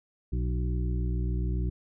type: harmonic tone with a mistuned harmonic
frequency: 60.7 Hz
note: B1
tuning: 29 cents flat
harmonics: 1 / 2 / 3 / 5 / 6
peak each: -27 / -33 / -37 / -41 / -43 dBFS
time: 0.32-1.7 s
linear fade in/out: 10 ms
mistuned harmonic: 6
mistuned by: +31 cents
effects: none